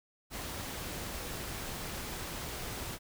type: noise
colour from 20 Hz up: pink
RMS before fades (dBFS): -40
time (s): 0.3-2.99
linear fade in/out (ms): 50
effects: none